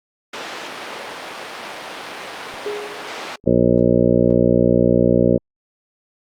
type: band-pass noise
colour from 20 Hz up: pink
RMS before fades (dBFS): -31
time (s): 0.33-3.36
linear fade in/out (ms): 5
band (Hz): 450 to 4100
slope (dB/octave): 12
type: click train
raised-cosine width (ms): 3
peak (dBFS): -28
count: 4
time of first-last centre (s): 2.54-5.243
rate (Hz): 1.11
type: tone with exponential decay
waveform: sine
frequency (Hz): 415.3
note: G#4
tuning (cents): 0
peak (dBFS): -20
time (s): 2.66-3.4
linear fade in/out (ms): 2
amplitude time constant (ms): 160
type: harmonic tone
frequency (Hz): 60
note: B1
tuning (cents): -49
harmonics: 1 / 2 / 3 / 4 / 5 / 6 / 7 / 8 / 9 / 10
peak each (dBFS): -29 / -22 / -19 / -19 / -25 / -20 / -24 / -20 / -19 / -26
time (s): 3.46-5.38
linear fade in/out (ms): 10
effects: Opus 48 kbps